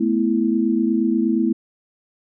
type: chord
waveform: sine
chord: A suspended second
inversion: none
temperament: equal with one note detuned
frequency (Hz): 218.5 / 246.9 / 329.6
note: A3 / B3 / E4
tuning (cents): -12 / 0 / 0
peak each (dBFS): -20 / -21 / -20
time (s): 0-1.53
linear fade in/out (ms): 10
effects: none